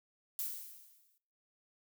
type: noise with exponential decay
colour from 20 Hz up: violet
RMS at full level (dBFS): -36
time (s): 0.39-1.18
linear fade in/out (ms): 0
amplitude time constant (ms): 170
effects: noise-tail reverb RT60 0.6 s tail -22 dB re dry